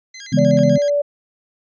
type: tone with vibrato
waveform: 10% pulse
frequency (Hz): 1827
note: A#6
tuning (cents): -35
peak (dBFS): -23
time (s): 0.14-0.9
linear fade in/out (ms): 5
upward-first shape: square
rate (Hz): 8.1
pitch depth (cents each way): 200
type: chord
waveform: sine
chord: C# minor seventh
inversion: none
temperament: just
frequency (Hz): 138.59 / 166.31 / 207.9 / 249.5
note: C#3 / E3 / G#3 / B3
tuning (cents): 0 / +16 / +2 / +18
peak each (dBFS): -18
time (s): 0.32-0.78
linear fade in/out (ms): 10
type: tone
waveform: sine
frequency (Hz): 578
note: D5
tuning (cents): -28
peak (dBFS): -14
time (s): 0.37-1.02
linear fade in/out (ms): 10
type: click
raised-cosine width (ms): 0.3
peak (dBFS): -19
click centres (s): 0.589
effects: resampled to 16000 Hz